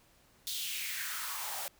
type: noise with high-pass filter sweep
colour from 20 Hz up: white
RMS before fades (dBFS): -38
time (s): 0.47-1.68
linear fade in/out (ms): 0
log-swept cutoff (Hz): 4000 to 620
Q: 3.4
effects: pink hiss -65 dBFS RMS until 1.79 s